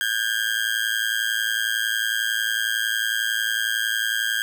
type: tone with amplitude modulation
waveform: 30% pulse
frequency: 1609 Hz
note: G6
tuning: 45 cents sharp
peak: -15 dBFS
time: 0.01-4.42 s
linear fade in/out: 0 ms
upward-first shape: sine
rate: 111 Hz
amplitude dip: 90%
effects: none